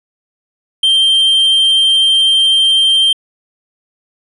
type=tone; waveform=triangle; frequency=3154 Hz; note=G7; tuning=10 cents sharp; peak=-6 dBFS; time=0.83-3.13 s; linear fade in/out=5 ms; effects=resampled to 24000 Hz